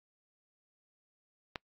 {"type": "click", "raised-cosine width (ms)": 0.3, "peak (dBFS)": -20, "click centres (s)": 1.558, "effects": ["noise-tail reverb RT60 0.1 s tail -26 dB re dry", "AAC 64 kbps"]}